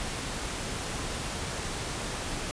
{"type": "noise", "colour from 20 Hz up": "pink", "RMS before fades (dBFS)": -34, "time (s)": [0, 2.51], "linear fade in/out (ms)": 0, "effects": ["resampled to 22050 Hz"]}